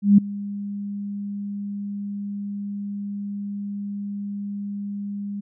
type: tone with ADSR envelope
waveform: sine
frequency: 202.3 Hz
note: G#3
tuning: 45 cents flat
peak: -7 dBFS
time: 0.02-5.41 s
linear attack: 160 ms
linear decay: 6 ms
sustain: -20 dB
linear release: 15 ms
effects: none